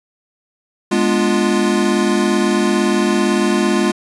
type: chord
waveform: square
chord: G# diminished seventh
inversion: none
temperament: equal with one note detuned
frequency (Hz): 207.7 / 245.5 / 293.7 / 349.2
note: G#3 / B3 / D4 / F4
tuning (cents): 0 / -10 / 0 / 0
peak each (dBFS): -18 / -21 / -23 / -18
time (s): 0.91-3.92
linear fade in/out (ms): 10
effects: resampled to 24000 Hz